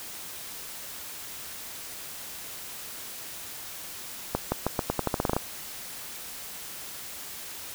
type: accelerating click train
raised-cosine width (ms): 1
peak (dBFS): -10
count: 13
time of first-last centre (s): 4.35-5.366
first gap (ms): 170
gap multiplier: 0.86
effects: white hiss -40 dBFS RMS until 7.74 s